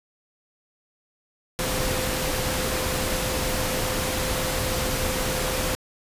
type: tone in noise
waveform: sine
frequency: 515 Hz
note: C5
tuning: 28 cents flat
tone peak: -31 dBFS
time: 1.59-5.75 s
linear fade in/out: 0 ms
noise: pink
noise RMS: -26 dBFS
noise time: 1.59-5.75 s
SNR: -8 dB
effects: resampled to 32000 Hz